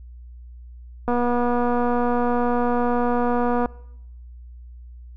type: click train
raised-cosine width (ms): 1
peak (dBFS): -10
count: 625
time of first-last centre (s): 1.08-3.659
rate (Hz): 242
effects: noise-tail reverb RT60 0.8 s tail -22 dB re dry + added 60 Hz sine -38 dBFS peak until 5.16 s